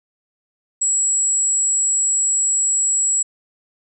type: tone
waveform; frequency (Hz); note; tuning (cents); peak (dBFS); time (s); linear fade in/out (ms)
sine; 7750; B8; -34; -15; 0.81-3.23; 10
effects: none